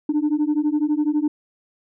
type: beating tone pair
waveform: sine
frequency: 293.7 / 305.7 Hz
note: D4 / D#4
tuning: 0 / -30 cents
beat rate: 12 Hz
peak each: -19 dBFS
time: 0.09-1.28 s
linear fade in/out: 5 ms
effects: tanh soft clip ceiling -14 dBFS